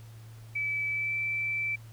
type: tone with pitch glide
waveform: sine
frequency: 2303 to 2328 Hz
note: D7 to D7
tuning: -34 to -16 cents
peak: -28 dBFS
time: 0.55-1.76 s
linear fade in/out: 10 ms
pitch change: +18 cents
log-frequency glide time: 0.9-1.14 s
effects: added 112 Hz sine -45 dBFS peak until 1.92 s + pink hiss -58 dBFS RMS until 1.92 s